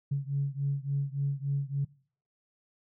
sine beating tone pair, 138.59 / 142.09 Hz, C#3 / C#3, 0 / +43 cents, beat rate 3.5 Hz, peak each -30 / -31 dBFS, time 0.11-1.85 s, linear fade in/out 10 ms, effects noise-tail reverb RT60 0.5 s tail -23 dB re dry + tanh soft clip ceiling -20 dBFS

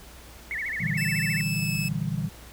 sine tone with vibrato, 1975.5 Hz, B6, in tune, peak -28 dBFS, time 0.51-1.41 s, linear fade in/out 0 ms, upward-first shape sine, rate 14 Hz, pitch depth 220 cents each way
sine chord, E half-diminished seventh, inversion second, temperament equal, 116.54 / 146.83 / 164.81 / 196 Hz, Bb2 / D3 / E3 / G3, 0 / 0 / 0 / 0 cents, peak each -33 / -30 / -30 / -33 dBFS, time 0.8-2.29 s, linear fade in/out 10 ms
sawtooth tone with pitch glide, 2637 to 2608 Hz, E7 to E7, 0 to -19 cents, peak -26 dBFS, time 0.97-1.89 s, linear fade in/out 10 ms, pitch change -19 cents, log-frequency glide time 1.32-1.73 s
effects added 60 Hz sine -48 dBFS peak until 2.52 s + pink hiss -48 dBFS RMS until 2.52 s

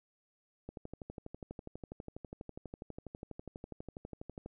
click train, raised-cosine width 2 ms, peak -30 dBFS, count 47, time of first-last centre 0.69-4.46 s, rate 12.2 Hz, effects none

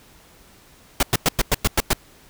pink noise bursts, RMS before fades -17 dBFS, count 8, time 1-1.932 s, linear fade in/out 2 ms, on 29 ms, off 100 ms, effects pink hiss -51 dBFS RMS until 2.29 s

